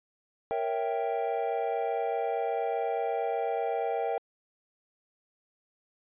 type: chord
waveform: triangle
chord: A# diminished seventh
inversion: none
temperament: equal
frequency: 466.2 / 554.4 / 659.3 / 784 Hz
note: A#4 / C#5 / E5 / G5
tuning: 0 / 0 / 0 / 0 cents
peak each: -30 / -35 / -32 / -30 dBFS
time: 0.51-4.18 s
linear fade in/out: 0 ms
effects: resampled to 8000 Hz